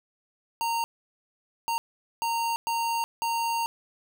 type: tone bursts at uneven times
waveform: square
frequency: 924 Hz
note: A#5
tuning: 16 cents flat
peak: -26 dBFS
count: 5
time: 0.61-0.84 / 1.68-1.78 / 2.22-2.56 / 2.67-3.04 / 3.22-3.66 s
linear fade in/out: 0 ms
effects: none